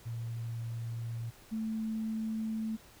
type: tone pair in turn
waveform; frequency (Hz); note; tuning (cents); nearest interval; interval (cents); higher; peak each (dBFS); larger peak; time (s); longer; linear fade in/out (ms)
sine; 115.9 / 220.4; A#2 / A3; -10 / +3; major seventh; 1113; second; -35 / -32; second; 0.05-1.31 / 1.51-2.77; neither; 20
effects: pink hiss -57 dBFS RMS until 3 s